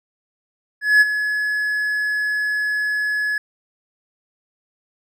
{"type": "tone with ADSR envelope", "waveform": "triangle", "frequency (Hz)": 1698, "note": "G#6", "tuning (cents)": 38, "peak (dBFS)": -6, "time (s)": [0.81, 3.38], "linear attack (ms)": 200, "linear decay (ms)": 29, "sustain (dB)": -11, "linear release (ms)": 3, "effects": []}